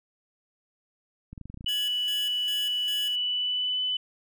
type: clicks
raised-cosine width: 5 ms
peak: -28 dBFS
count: 9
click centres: 1.33 / 1.378 / 1.413 / 1.456 / 1.5 / 1.543 / 1.574 / 1.609 / 1.644 s
type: tone with pitch glide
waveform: sine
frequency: 2960 to 3003 Hz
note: F#7 to F#7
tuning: 0 to +25 cents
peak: -25 dBFS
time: 1.66-3.97 s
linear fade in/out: 5 ms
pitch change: +25 cents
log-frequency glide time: 3.14-3.86 s
type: tone with tremolo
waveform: 5% pulse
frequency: 1690 Hz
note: G#6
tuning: 30 cents sharp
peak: -26 dBFS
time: 1.68-3.16 s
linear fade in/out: 10 ms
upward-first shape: square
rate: 2.5 Hz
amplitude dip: 70%
effects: none